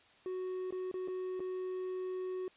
triangle tone with dropouts, 370 Hz, F#4, in tune, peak -34 dBFS, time 0.26-2.48 s, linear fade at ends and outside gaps 1 ms, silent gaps 0.707-0.724 / 0.914-0.941 / 1.076-1.083 / 1.396-1.403 s, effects white hiss -63 dBFS RMS until 2.56 s + resampled to 8000 Hz

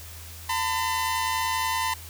sawtooth tone pair together, 901.6 / 1012 Hz, A5 / B5, +42 / +42 cents, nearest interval major second, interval 200 cents, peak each -24 / -23 dBFS, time 0.49-1.94 s, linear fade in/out 5 ms, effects added 82 Hz sine -42 dBFS peak until 2.09 s + white hiss -44 dBFS RMS until 2.09 s

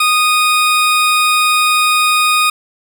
20% pulse tone, 1239 Hz, D#6, 8 cents flat, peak -5 dBFS, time 0-2.5 s, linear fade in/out 5 ms, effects none

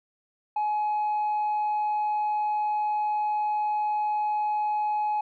triangle tone with tanh clipping, 844 Hz, G#5, 28 cents sharp, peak -24 dBFS, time 0.56-5.21 s, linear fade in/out 5 ms, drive 6 dB, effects none

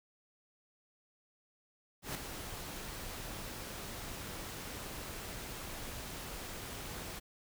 pink noise with ADSR envelope, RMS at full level -37 dBFS, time 2.02-7.2 s, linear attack 130 ms, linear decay 4 ms, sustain -7 dB, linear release 19 ms, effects none

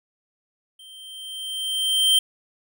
square tone with level ramp, 3136 Hz, G7, in tune, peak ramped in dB -44 to -14 dBFS, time 0.79-2.19 s, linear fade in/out 5 ms, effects none

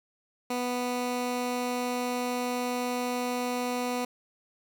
15% pulse tone, 246.9 Hz, B3, in tune, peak -22 dBFS, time 0.5-4.05 s, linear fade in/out 5 ms, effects none

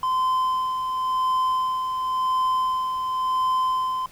triangle tone with tremolo, 1030 Hz, C6, 28 cents flat, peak -17 dBFS, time 0.03-4.06 s, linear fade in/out 2 ms, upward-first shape sine, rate 0.93 Hz, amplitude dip 45%, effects pink hiss -50 dBFS RMS until 4.11 s

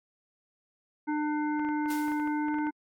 harmonic tone, 300.1 Hz, D4, 38 cents sharp, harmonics 1 / 3 / 5 / 7, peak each -28 / -34 / -40 / -45 dBFS, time 1.07-2.71 s, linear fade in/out 20 ms
clicks, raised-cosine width 0.5 ms, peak -29 dBFS, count 12, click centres 1.595 / 1.649 / 1.689 / 1.859 / 2.082 / 2.119 / 2.199 / 2.275 / 2.484 / 2.543 / 2.586 / 2.669 s
white noise with exponential decay, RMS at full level -40 dBFS, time 1.9-2.46 s, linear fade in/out 5 ms, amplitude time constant 120 ms
effects AAC 64 kbps

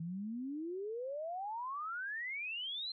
sine exponential sweep, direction up, 159.4 to 4186 Hz, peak -38 dBFS, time 0-2.92 s, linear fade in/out 5 ms, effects none

